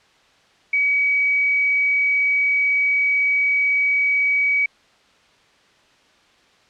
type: tone with quantisation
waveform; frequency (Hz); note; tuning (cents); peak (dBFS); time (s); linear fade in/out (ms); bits
sine; 2269; C#7; +40; -15; 0.73-4.66; 5; 7
effects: white hiss -55 dBFS RMS until 6.69 s + low-pass 4000 Hz 12 dB/octave